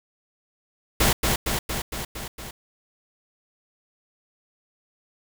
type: noise with echo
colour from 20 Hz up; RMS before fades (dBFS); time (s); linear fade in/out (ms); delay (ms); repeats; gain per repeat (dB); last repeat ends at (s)
pink; -19; 1-1.13; 5; 230; 6; -3; 2.51
effects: none